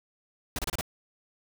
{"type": "noise bursts", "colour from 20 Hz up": "pink", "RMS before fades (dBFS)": -31, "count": 5, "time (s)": [0.56, 0.811], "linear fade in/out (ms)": 2, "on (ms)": 27, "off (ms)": 29, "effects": []}